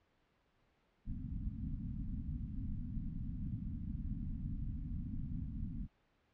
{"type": "low-pass noise", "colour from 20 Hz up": "pink", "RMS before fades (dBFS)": -41, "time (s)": [1.05, 5.88], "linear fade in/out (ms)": 50, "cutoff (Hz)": 270, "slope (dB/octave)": 96, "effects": ["pink hiss -75 dBFS RMS until 6.33 s", "low-pass 3000 Hz 12 dB/octave"]}